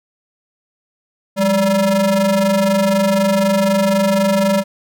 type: ring-modulated tone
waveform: square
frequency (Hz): 190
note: F#3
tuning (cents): +46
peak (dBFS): -10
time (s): 1.36-4.64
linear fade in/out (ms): 50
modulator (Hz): 392
effects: none